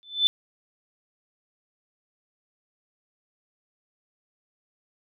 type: tone with exponential growth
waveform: sine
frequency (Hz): 3520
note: A7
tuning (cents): 0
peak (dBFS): -13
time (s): 0.03-0.27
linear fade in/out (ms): 0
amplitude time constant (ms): 52
effects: none